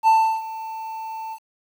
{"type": "tone with ADSR envelope", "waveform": "triangle", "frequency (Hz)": 888, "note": "A5", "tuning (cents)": 16, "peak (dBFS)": -9, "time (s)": [0.03, 1.39], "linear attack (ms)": 44, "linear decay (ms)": 340, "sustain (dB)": -18, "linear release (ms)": 64, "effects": ["8-bit"]}